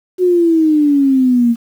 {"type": "exponential sweep", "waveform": "sine", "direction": "down", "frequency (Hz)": [370, 230.1], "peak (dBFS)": -8, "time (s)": [0.18, 1.56], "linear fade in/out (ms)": 50, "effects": ["7-bit"]}